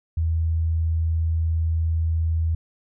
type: tone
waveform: sine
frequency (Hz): 81.4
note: E2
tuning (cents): -21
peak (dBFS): -19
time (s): 0.17-2.55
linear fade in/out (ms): 5
effects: none